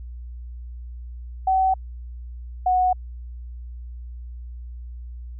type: tone pair in turn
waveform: sine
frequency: 759 / 735.3 Hz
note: F#5 / F#5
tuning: +44 / -11 cents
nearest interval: minor second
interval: 55 cents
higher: first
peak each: -16 dBFS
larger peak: neither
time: 1.47-1.74 / 2.66-2.93 s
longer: neither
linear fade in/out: 5 ms
effects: added 60 Hz sine -33 dBFS peak until 5.39 s